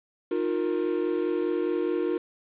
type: chord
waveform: triangle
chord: Eb suspended second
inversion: none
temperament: equal with one note detuned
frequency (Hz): 311.1 / 355.9 / 466.2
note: Eb4 / F4 / Bb4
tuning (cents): 0 / +33 / 0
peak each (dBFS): -28 / -25 / -28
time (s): 0.31-2.18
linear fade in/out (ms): 5
effects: resampled to 8000 Hz + 8-bit